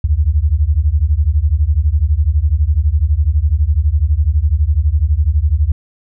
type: beating tone pair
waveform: sine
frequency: 69.3 / 81.3 Hz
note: C#2 / E2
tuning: 0 / -23 cents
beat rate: 12 Hz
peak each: -13 dBFS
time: 0.04-5.72 s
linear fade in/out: 5 ms
effects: none